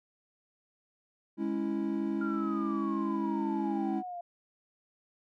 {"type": "chord", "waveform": "triangle", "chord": "C# minor", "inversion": "second", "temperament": "equal", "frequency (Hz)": [207.7, 277.2, 329.6], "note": ["G#3", "C#4", "E4"], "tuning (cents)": [0, 0, 0], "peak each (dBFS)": [-32, -33, -31], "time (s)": [1.37, 4.03], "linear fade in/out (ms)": 50}
{"type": "exponential sweep", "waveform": "sine", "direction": "down", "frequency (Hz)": [1405, 690], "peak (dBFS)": -37, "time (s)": [2.21, 4.21], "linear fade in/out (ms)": 5}
{"effects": []}